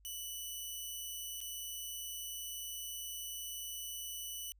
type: tone with dropouts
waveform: 10% pulse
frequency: 2973 Hz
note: F#7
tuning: 8 cents sharp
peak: -33 dBFS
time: 0.05-4.52 s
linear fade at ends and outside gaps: 0 ms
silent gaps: 1.405-1.413 s
effects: added 50 Hz sine -62 dBFS peak until 4.59 s